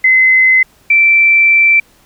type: tone pair in turn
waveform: sine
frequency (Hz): 2048 / 2338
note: C7 / D7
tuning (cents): -38 / -8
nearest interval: major second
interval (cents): 230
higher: second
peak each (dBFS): -5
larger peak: neither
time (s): 0.04-0.63 / 0.9-1.8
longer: second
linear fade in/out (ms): 5
effects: pink hiss -49 dBFS RMS until 2.05 s